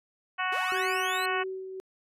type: harmonic tone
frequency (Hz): 370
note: F#4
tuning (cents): 0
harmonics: 2 / 3 / 4 / 5 / 6 / 7 / 8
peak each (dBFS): -34 / -32 / -33 / -35 / -39 / -36 / -40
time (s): 0.38-1.44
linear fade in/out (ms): 20
type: linear sweep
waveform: sawtooth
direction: up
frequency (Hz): 349.2 to 4221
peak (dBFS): -33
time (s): 0.52-1.26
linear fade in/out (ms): 5
type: tone with tremolo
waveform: sine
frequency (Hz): 378.5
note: F#4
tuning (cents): +39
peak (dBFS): -31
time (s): 0.72-1.8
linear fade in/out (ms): 0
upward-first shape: sine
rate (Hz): 1.8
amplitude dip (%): 50
effects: resampled to 32000 Hz